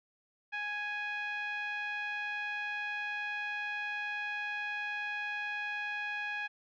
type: tone with low-pass filter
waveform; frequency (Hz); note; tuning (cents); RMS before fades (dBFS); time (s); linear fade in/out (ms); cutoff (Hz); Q
10% pulse; 830.6; G#5; 0; -37; 0.52-6.48; 20; 2100; 5
effects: none